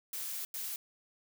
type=noise bursts at uneven times; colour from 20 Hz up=blue; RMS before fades=-39 dBFS; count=2; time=0.13-0.45 / 0.54-0.76 s; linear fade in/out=2 ms; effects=none